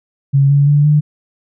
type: tone with pitch steps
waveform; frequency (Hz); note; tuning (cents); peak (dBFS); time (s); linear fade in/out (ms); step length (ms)
sine; 138.5 / 142.07 / 145.72 / 149.47; C#3 / C#3 / D3 / D3; -1 / +43 / -13 / +31; -7; 0.33-1.01; 20; 170
effects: none